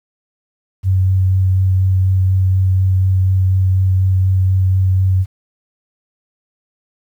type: tone with vibrato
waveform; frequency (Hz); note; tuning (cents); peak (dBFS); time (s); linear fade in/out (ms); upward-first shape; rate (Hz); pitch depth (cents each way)
sine; 94.1; F#2; +30; -10; 0.83-5.26; 50; sine; 4.1; 11
effects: 8-bit